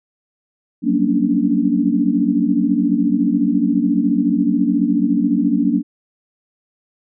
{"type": "tone cluster", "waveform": "sine", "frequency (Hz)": [184.1, 193.6, 233.1, 277.4, 291.6], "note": ["F#3", "G3", "A#3", "C#4", "D4"], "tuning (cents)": [-8, -21, 0, 1, -12], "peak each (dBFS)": [-23, -23, -18, -20, -18], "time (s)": [0.82, 5.83], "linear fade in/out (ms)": 50, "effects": []}